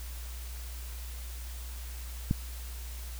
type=click; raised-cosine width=5 ms; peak=-13 dBFS; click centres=2.311 s; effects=added 60 Hz sine -38 dBFS peak until 3.19 s + white hiss -48 dBFS RMS until 3.19 s